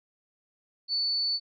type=tone; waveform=sine; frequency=4480 Hz; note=C#8; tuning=18 cents sharp; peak=-25 dBFS; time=0.88-1.4 s; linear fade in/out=50 ms; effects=none